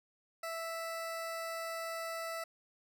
20% pulse tone, 659.3 Hz, E5, in tune, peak -33 dBFS, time 0.43-2.44 s, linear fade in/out 5 ms, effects none

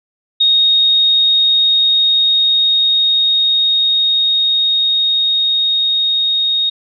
sine tone with level ramp, 3729 Hz, A#7, in tune, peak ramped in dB -8 to -12 dBFS, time 0.4-6.7 s, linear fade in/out 10 ms, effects none

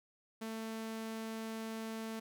sawtooth tone, 222.7 Hz, A3, 21 cents sharp, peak -36 dBFS, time 0.41-2.2 s, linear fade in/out 10 ms, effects none

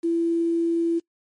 sine tone with quantisation, 335.2 Hz, E4, 29 cents sharp, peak -19 dBFS, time 0.03-1 s, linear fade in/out 20 ms, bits 8, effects noise-tail reverb RT60 0.1 s tail -25 dB re dry + MP3 48 kbps

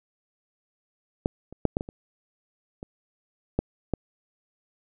clicks, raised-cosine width 2 ms, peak -9 / -28 / -6 / -11 / -17 / -25 / -23 / -9 / -11 dBFS, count 9, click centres 1.259 / 1.526 / 1.653 / 1.769 / 1.809 / 1.889 / 2.829 / 3.59 / 3.937 s, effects none

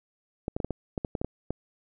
clicks, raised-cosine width 2 ms, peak -16 dBFS, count 11, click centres 0.481 / 0.565 / 0.602 / 0.646 / 0.707 / 0.978 / 1.048 / 1.152 / 1.215 / 1.246 / 1.506 s, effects none

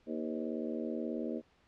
harmonic tone with a mistuned harmonic, 78.5 Hz, D#2, 16 cents sharp, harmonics 3 / 4 / 5 / 6 / 7 / 8, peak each -38 / -40 / -42 / -44 / -45 / -46 dBFS, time 0.06-1.42 s, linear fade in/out 50 ms, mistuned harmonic 6, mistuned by +64 cents, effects pink hiss -68 dBFS RMS until 1.67 s + low-pass 4000 Hz 12 dB/octave

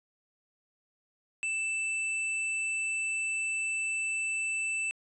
square tone, 2648 Hz, E7, 7 cents sharp, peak -30 dBFS, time 1.43-4.91 s, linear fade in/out 0 ms, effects resampled to 24000 Hz

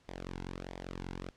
sawtooth tone with flanger, 45.15 Hz, F#1, 42 cents flat, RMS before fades -43 dBFS, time 0.08-1.31 s, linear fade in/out 10 ms, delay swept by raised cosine 0.71 to 1.68 ms, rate 1.5 Hz, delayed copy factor -0.8, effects pink hiss -67 dBFS RMS until 1.36 s + low-pass 6000 Hz 12 dB/octave

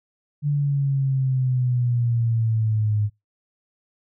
sine exponential sweep, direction down, 146.83 to 103.83 Hz, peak -18 dBFS, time 0.42-3.1 s, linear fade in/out 50 ms, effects noise-tail reverb RT60 0.2 s tail -26 dB re dry

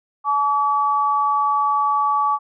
sine tone pair together, 855 / 1144.9 Hz, A5 / D6, -50 / -44 cents, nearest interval perfect fourth, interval 506 cents, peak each -21 / -17 dBFS, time 0.24-2.39 s, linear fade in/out 50 ms, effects none

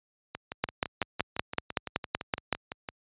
two click trains, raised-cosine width 0.3 ms, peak -19 / -9 dBFS, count 16 / 11, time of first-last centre 0.35-2.888 / 0.64-2.527 s, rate 5.91 / 5.3 Hz, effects high-pass 60 Hz 12 dB/octave + resampled to 8000 Hz

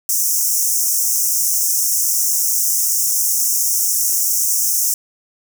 pink high-pass noise, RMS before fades -17 dBFS, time 0.09-4.94 s, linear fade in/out 2 ms, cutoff 5500 Hz, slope 96 dB/octave, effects none

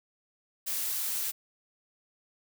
blue noise, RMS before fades -32 dBFS, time 0.66-1.32 s, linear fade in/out 20 ms, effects none

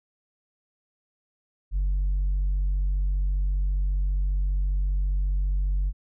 sine tone with tanh clipping, 47.41 Hz, F#1, 43 cents sharp, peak -22 dBFS, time 1.71-5.93 s, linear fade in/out 50 ms, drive 1 dB, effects none

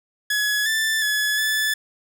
sawtooth tone with pitch steps, 1691 / 1766 / 1705 / 1738 Hz, G#6 / A6 / G#6 / A6, +31 / +6 / +45 / -22 cents, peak -16 dBFS, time 0.3-1.74 s, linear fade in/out 5 ms, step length 360 ms, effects none

